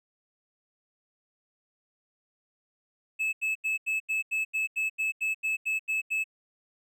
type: tone bursts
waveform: triangle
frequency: 2601 Hz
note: E7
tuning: 24 cents flat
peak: -24 dBFS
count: 14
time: 3.19-6.242 s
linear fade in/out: 20 ms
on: 140 ms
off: 84 ms
effects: none